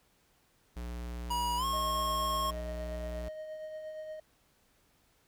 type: tone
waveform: square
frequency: 59.7 Hz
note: A#1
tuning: 42 cents sharp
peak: -38 dBFS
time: 0.76-3.29 s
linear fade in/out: 10 ms
type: tone with pitch glide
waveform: square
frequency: 965 to 1083.2 Hz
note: B5 to C#6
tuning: -40 to -40 cents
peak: -31 dBFS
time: 1.3-2.51 s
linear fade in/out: 10 ms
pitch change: +200 cents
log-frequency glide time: 1.57-1.65 s
type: tone with tremolo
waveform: triangle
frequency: 622.3 Hz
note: D#5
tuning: in tune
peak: -36 dBFS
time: 1.73-4.2 s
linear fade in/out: 5 ms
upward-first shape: triangle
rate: 8.5 Hz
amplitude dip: 40%
effects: pink hiss -69 dBFS RMS until 5.27 s